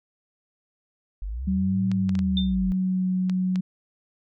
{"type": "linear two-way sweep", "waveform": "sine", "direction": "up then down", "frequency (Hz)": [43.87, 113.3, 43.87], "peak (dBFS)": -28, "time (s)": [1.22, 2.72], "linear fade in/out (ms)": 0, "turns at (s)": 1.87}
{"type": "tone with pitch glide", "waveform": "sine", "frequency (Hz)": [190, 184.7], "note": ["F#3", "F#3"], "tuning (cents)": [46, -3], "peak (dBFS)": -21, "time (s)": [1.47, 3.61], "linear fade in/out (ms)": 10, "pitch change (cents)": -49, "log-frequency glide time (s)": [2.19, 3.08]}
{"type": "clicks", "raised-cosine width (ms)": 0.2, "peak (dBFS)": -20, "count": 6, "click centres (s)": [1.916, 2.093, 2.153, 2.191, 3.297, 3.558]}
{"type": "tone with exponential decay", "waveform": "sine", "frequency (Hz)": 3589, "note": "A7", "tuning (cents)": 34, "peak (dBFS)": -22, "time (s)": [2.37, 2.55], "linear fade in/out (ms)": 2, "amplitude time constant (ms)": 37}
{"effects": []}